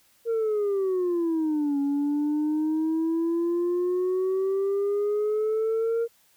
sine exponential two-way sweep, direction down then up, 466.2 to 280 to 466.2 Hz, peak -20 dBFS, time 0.25-6.08 s, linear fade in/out 50 ms, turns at 1.79 s, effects tanh soft clip ceiling -21 dBFS + white hiss -62 dBFS RMS until 6.36 s

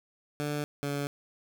15% pulse tone pair in turn, 147.3 / 142.69 Hz, D3 / D3, +6 / -50 cents, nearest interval minor second, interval 56 cents, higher first, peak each -24 dBFS, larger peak neither, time 0.4-0.64 / 0.83-1.07 s, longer neither, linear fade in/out 0 ms, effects none

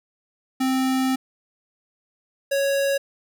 square tone pair in turn, 261.6 / 554.3 Hz, C4 / C#5, 0 / 0 cents, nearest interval octave + minor second, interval 1300 cents, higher second, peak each -20 dBFS, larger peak neither, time 0.6-1.16 / 2.51-2.98 s, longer first, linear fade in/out 10 ms, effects none

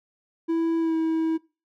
triangle tone with pitch glide, 329.6 to 322.8 Hz, E4 to E4, 0 to -36 cents, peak -19 dBFS, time 0.48-1.38 s, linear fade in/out 20 ms, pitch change -36 cents, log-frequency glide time 0.79-0.95 s, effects noise-tail reverb RT60 0.3 s tail -22 dB re dry

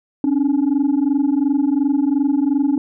sine tone pair together, 270.9 / 293.7 Hz, C#4 / D4, -40 / 0 cents, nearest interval minor second, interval 140 cents, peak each -15 dBFS, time 0.24-2.78 s, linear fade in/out 2 ms, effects tanh soft clip ceiling -11 dBFS

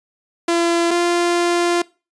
sawtooth tone pair in turn, 340 / 346.9 Hz, F4 / F4, -46 / -12 cents, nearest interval unison, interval 34 cents, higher second, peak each -11 dBFS, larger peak neither, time 0.48-0.91 / 0.91-1.82 s, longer second, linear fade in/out 5 ms, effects noise-tail reverb RT60 0.3 s tail -22 dB re dry + resampled to 22050 Hz

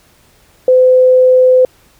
sine tone, 510 Hz, C5, 44 cents flat, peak -4 dBFS, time 0.68-1.65 s, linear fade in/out 2 ms, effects pink hiss -49 dBFS RMS until 1.99 s

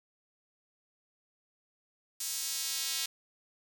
square tone with high-pass filter sweep, 147.7 Hz, D3, 10 cents sharp, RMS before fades -35 dBFS, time 2.2-3.06 s, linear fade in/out 5 ms, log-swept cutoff 6500 to 3900 Hz, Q 1.1, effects none

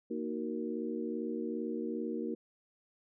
harmonic tone with a mistuned harmonic, 77.78 Hz, D#2, in tune, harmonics 3 / 4 / 5 / 6, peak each -38 / -39 / -40 / -41 dBFS, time 0.1-2.35 s, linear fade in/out 10 ms, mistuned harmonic 5, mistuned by -69 cents, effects none

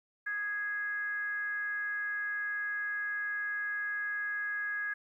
sine tone with frequency modulation, 1661.2 Hz, G#6, in tune, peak -32 dBFS, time 0.26-4.94 s, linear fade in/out 10 ms, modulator 422 Hz, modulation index 0.37, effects 12-bit

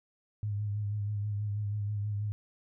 sine tone with vibrato, 103.6 Hz, G#2, 4 cents flat, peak -30 dBFS, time 0.43-2.32 s, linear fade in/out 0 ms, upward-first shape sine, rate 6.2 Hz, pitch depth 37 cents each way, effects none

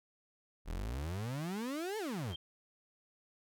35% pulse exponential two-way sweep, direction up then down, 36.71 to 452.6 to 73.1 Hz, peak -35 dBFS, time 0.65-2.36 s, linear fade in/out 50 ms, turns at 1.98 s
sine tone with exponential growth, 3173 Hz, G7, 20 cents sharp, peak -38 dBFS, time 2.25-2.36 s, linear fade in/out 5 ms, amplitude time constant 22 ms
effects none

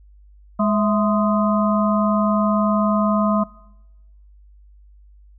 harmonic tone with a mistuned harmonic, 207.7 Hz, G#3, in tune, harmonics 1 / 3 / 5 / 6, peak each -17 / -22 / -24 / -25 dBFS, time 0.59-3.44 s, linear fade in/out 10 ms, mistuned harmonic 3, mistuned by +84 cents, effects noise-tail reverb RT60 1.0 s tail -23 dB re dry + added 50 Hz sine -45 dBFS peak until 5.38 s

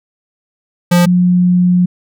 square / sine tone pair in turn, 175.5 / 179.08 Hz, F3 / F3, +9 / +44 cents, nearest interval unison, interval 35 cents, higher second, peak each -7 dBFS, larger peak neither, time 0.91-1.06 / 1.06-1.86 s, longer second, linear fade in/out 10 ms, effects none

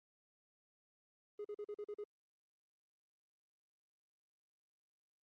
triangle tone bursts, 415.3 Hz, G#4, in tune, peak -39 dBFS, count 7, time 1.39-2.04 s, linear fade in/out 5 ms, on 56 ms, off 43 ms, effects tanh soft clip ceiling -37 dBFS + Opus 32 kbps

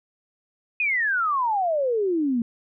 sine exponential sweep, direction down, 2540 to 225.5 Hz, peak -20 dBFS, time 0.8-2.42 s, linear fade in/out 2 ms, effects none

